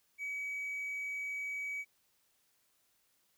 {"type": "tone", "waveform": "triangle", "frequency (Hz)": 2273, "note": "C#7", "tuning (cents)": 43, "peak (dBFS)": -34, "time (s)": [0.18, 1.85], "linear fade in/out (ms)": 50, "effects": ["tanh soft clip ceiling -31 dBFS", "white hiss -74 dBFS RMS until 3.37 s"]}